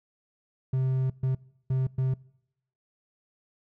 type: tone bursts at uneven times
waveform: triangle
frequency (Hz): 130.81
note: C3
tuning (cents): 0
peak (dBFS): -21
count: 4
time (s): 0.73-1.1 / 1.23-1.35 / 1.7-1.87 / 1.98-2.14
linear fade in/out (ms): 5
effects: noise-tail reverb RT60 0.8 s tail -24 dB re dry